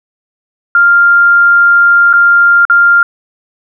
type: tone with dropouts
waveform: sine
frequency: 1396.9 Hz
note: F6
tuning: in tune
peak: -3 dBFS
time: 0.75-3.03 s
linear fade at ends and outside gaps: 2 ms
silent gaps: 2.13-2.136 / 2.652-2.698 s
effects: none